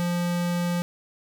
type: tone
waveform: square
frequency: 174.61 Hz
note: F3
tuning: in tune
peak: -24 dBFS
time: 0-0.82 s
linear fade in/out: 0 ms
effects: none